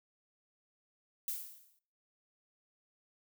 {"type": "noise with exponential decay", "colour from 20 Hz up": "violet", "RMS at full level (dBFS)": -35, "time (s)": [1.28, 1.79], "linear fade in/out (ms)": 1, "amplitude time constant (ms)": 110, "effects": ["noise-tail reverb RT60 0.5 s tail -20 dB re dry"]}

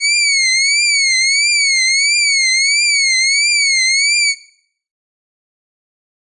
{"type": "tone with vibrato", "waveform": "20% pulse", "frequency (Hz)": 2217, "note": "C#7", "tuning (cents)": 0, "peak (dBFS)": -6, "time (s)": [0, 4.35], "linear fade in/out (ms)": 50, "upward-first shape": "triangle", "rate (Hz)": 1.5, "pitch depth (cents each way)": 140, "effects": ["noise-tail reverb RT60 0.6 s tail -18 dB re dry", "resampled to 24000 Hz"]}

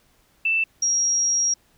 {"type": "tone pair in turn", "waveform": "sine", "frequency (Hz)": [2658, 5643], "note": ["E7", "F8"], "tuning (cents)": [14, 17], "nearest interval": "octave + minor second", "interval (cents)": 1303, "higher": "second", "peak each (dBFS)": -18, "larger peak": "neither", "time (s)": [[0.45, 0.64], [0.82, 1.54]], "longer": "second", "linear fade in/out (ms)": 5, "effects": ["pink hiss -61 dBFS RMS until 1.77 s"]}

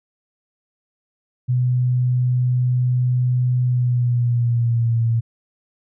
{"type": "tone with pitch glide", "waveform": "sine", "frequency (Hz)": [125, 115.29], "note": ["B2", "A#2"], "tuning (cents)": [21, -19], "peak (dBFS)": -15, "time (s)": [1.48, 5.21], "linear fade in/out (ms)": 20, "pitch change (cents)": -140, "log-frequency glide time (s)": [3.64, 5], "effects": []}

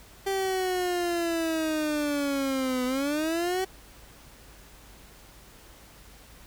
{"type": "linear two-way sweep", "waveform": "30% pulse", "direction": "down then up", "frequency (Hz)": [392, 250, 382.2], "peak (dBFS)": -23, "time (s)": [0.26, 3.65], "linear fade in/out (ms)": 10, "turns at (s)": 2.85, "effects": ["added 50 Hz sine -54 dBFS peak until 6.46 s", "pink hiss -52 dBFS RMS until 6.46 s"]}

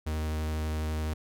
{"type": "tone with vibrato", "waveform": "45% pulse", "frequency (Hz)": 77.78, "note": "D#2", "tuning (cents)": 0, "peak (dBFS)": -29, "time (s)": [0.06, 1.14], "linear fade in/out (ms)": 10, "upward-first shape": "sine", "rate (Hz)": 12, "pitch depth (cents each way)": 11, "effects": []}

